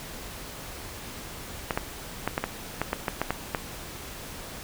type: clicks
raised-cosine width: 0.5 ms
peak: -10 dBFS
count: 11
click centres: 1.708 / 1.775 / 2.276 / 2.379 / 2.44 / 2.816 / 2.931 / 3.082 / 3.216 / 3.306 / 3.548 s
effects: pink hiss -40 dBFS RMS until 4.63 s